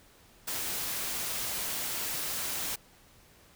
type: noise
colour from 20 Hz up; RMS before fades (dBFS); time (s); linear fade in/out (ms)
white; -34; 0.47-2.76; 10
effects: pink hiss -59 dBFS RMS until 3.55 s